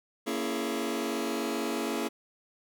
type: chord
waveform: sawtooth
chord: A# half-diminished seventh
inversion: none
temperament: just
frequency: 233.1 / 279.7 / 335.6 / 419.5 Hz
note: A#3 / C#4 / E4 / G#4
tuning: 0 / +16 / +31 / +17 cents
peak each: -31 dBFS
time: 0.26-2.09 s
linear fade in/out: 20 ms
effects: none